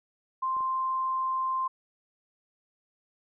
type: tone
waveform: sine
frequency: 1046.5 Hz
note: C6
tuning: in tune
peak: -26 dBFS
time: 0.42-1.68 s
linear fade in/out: 10 ms
type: clicks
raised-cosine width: 1 ms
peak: -35 dBFS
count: 2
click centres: 0.567 / 0.607 s
effects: none